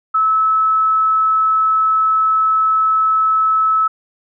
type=tone; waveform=sine; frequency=1300 Hz; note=E6; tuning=24 cents flat; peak=-11 dBFS; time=0.14-3.88 s; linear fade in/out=10 ms; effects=none